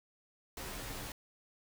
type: noise with comb filter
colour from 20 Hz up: pink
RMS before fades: -43 dBFS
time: 0.57-1.12 s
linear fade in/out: 2 ms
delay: 12 ms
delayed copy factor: -0.95
effects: none

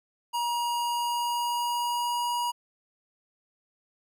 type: tone with pitch glide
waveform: square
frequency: 952 to 960.8 Hz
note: A#5 to B5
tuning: +36 to -48 cents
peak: -27 dBFS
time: 0.33-2.52 s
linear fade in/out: 20 ms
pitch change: +16 cents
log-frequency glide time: 0.84-2.32 s
effects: none

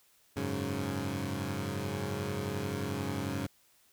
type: chord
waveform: 15% pulse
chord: F# suspended second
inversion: none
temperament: equal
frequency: 92.5 / 103.83 / 138.59 Hz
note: F#2 / G#2 / C#3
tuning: 0 / 0 / 0 cents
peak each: -31 dBFS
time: 0.36-3.47 s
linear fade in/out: 10 ms
effects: white hiss -66 dBFS RMS until 3.92 s

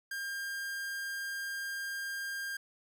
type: tone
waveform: 45% pulse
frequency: 1603 Hz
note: G6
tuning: 38 cents sharp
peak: -36 dBFS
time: 0.11-2.57 s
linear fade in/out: 5 ms
effects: none

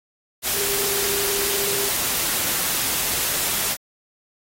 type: tone in noise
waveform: sine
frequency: 401.2 Hz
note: G4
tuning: 40 cents sharp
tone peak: -29 dBFS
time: 0.52-1.91 s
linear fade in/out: 50 ms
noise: white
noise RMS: -23 dBFS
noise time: 0.42-3.77 s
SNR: -9 dB
effects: AAC 48 kbps

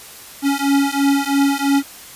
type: beating tone pair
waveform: square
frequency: 277.4 / 280.4 Hz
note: C#4 / C#4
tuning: +1 / +20 cents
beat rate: 3 Hz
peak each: -18 dBFS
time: 0.42-1.83 s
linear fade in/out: 50 ms
effects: white hiss -38 dBFS RMS until 2.15 s + resampled to 32000 Hz

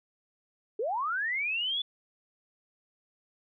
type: linear sweep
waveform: sine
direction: up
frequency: 393.5 to 3489 Hz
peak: -28 dBFS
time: 0.79-1.82 s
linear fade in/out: 5 ms
effects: none

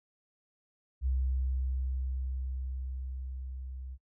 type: tone with level ramp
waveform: sine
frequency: 64.8 Hz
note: C2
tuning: 16 cents flat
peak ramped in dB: -26 to -39 dBFS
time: 1.01-3.98 s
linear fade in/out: 50 ms
effects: noise-tail reverb RT60 0.1 s tail -26 dB re dry

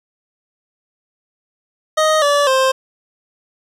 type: tone with pitch steps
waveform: 25% pulse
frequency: 624 / 576 / 526 Hz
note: D#5 / D5 / C5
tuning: +5 / -34 / +9 cents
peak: -8 dBFS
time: 1.97-2.72 s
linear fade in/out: 10 ms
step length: 250 ms
effects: low-pass 9000 Hz 12 dB/octave + 8-bit

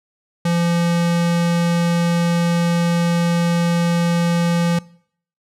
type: tone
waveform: square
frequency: 171.1 Hz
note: F3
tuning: 35 cents flat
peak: -16 dBFS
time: 0.45-4.79 s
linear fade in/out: 5 ms
effects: noise-tail reverb RT60 0.6 s tail -22 dB re dry + low-pass 10000 Hz 12 dB/octave

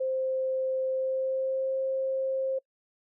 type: tone with pitch glide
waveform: sine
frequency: 523.3 to 530.6 Hz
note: C5 to C5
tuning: 0 to +24 cents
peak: -26 dBFS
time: 0-2.59 s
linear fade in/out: 10 ms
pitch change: +24 cents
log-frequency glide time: 0.9-1.77 s
effects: noise-tail reverb RT60 0.1 s tail -25 dB re dry

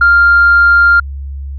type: tone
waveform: sine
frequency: 1396.9 Hz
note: F6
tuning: in tune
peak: -3 dBFS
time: 0.01-1 s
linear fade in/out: 5 ms
effects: tanh soft clip ceiling 0 dBFS + added 69 Hz sine -20 dBFS peak until 1.58 s

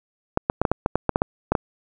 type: clicks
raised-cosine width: 1 ms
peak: -4 dBFS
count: 12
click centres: 0.374 / 0.499 / 0.616 / 0.652 / 0.716 / 0.861 / 0.956 / 1.093 / 1.159 / 1.219 / 1.52 / 1.552 s
effects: none

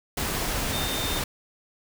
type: tone in noise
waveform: sine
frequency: 3630 Hz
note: A#7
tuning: 47 cents flat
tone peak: -32 dBFS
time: 0.73-1.19 s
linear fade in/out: 5 ms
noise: pink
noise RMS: -28 dBFS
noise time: 0.17-1.24 s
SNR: -7 dB
effects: none

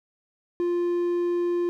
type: tone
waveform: triangle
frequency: 349.2 Hz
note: F4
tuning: in tune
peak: -20 dBFS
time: 0.6-1.69 s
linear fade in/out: 0 ms
effects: none

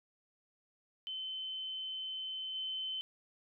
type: tone with level steps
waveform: sine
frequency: 3064 Hz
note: G7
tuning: 40 cents flat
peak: -38 / -36 dBFS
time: 1.07-3.01 s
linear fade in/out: 0 ms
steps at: 2.54 s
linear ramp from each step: 20 ms
effects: none

